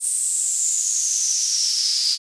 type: noise with high-pass filter sweep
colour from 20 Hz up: pink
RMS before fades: -21 dBFS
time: 0-2.18 s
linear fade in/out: 50 ms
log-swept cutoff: 8700 to 4700 Hz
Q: 8.8
effects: resampled to 22050 Hz